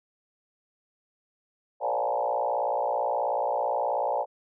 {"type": "tone with frequency modulation", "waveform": "sine", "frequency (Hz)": 707, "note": "F5", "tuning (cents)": 21, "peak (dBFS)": -24, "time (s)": [1.8, 4.26], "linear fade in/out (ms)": 50, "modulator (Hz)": 58.5, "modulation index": 3.5, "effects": []}